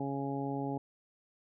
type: harmonic tone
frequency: 138.59 Hz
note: C#3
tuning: in tune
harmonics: 1 / 2 / 3 / 4 / 5 / 6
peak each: -39 / -36 / -41 / -45 / -45 / -41 dBFS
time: 0-0.78 s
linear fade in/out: 5 ms
effects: none